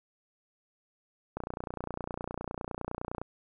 click train, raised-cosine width 1 ms, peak -21 dBFS, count 56, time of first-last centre 1.37-3.216 s, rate 29.8 Hz, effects none

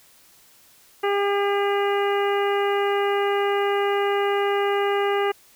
harmonic tone with a mistuned harmonic, 402.5 Hz, G4, 46 cents sharp, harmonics 1 / 2 / 3 / 4 / 5 / 6 / 7, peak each -21 / -26 / -29 / -33 / -32 / -39 / -35 dBFS, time 1.03-5.32 s, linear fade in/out 10 ms, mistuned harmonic 7, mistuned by +22 cents, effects white hiss -54 dBFS RMS until 5.55 s

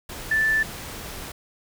sine tone in noise, 1760 Hz, A6, in tune, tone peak -18 dBFS, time 0.31-0.63 s, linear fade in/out 5 ms, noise pink, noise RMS -36 dBFS, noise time 0.09-1.32 s, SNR +15 dB, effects none

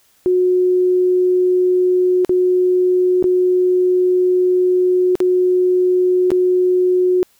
sine tone with dropouts, 364.3 Hz, F#4, 27 cents flat, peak -11 dBFS, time 0.26-7.23 s, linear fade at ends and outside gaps 0 ms, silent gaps 2.248-2.294 / 3.226-3.241 / 5.154-5.203 / 6.305-6.317 s, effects white hiss -56 dBFS RMS until 7.39 s

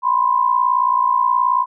sine tone pair together, 987.8 / 1046.5 Hz, B5 / C6, 0 / 0 cents, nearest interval minor second, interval 100 cents, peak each -16 dBFS, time 0.02-1.66 s, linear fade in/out 50 ms, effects none

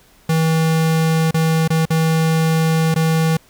square tone with dropouts, 161.1 Hz, E3, 39 cents flat, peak -14 dBFS, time 0.29-3.37 s, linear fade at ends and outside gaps 5 ms, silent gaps 1.31-1.342 / 1.678-1.702 / 1.855-1.903 / 2.943-2.959 s, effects pink hiss -51 dBFS RMS until 3.49 s

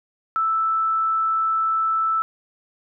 sine tone, 1318.5 Hz, E6, in tune, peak -18 dBFS, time 0.36-2.22 s, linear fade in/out 0 ms, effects none

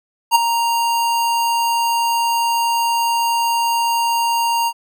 square tone with ADSR envelope, 932.3 Hz, A#5, in tune, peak -7 dBFS, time 0.31-4.73 s, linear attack 43 ms, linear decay 15 ms, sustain -9 dB, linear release 59 ms, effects none

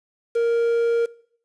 triangle tone with quantisation, 466.2 Hz, A#4, in tune, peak -15 dBFS, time 0.35-1.06 s, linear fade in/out 10 ms, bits 7, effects noise-tail reverb RT60 0.6 s tail -21 dB re dry + resampled to 24000 Hz

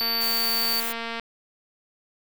square tone, 4556 Hz, C#8, 47 cents sharp, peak -24 dBFS, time 0-0.8 s, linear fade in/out 0 ms
click train, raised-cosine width 0.3 ms, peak -16 dBFS, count 274, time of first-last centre 0.01-1.197 s, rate 230 Hz
violet noise, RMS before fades -30 dBFS, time 0.2-0.93 s, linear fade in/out 20 ms
effects none

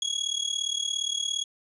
30% pulse tone with amplitude modulation, 3322 Hz, G#7, in tune, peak -20 dBFS, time 0.02-1.44 s, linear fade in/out 2 ms, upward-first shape sine, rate 37.3 Hz, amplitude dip 85%, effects resampled to 24000 Hz

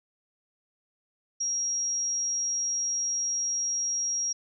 sine tone, 5640 Hz, F8, 16 cents sharp, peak -26 dBFS, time 1.4-4.33 s, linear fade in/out 10 ms, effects none

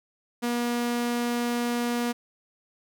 sawtooth tone, 239.6 Hz, A#3, 48 cents sharp, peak -21 dBFS, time 0.42-2.13 s, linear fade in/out 20 ms, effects none

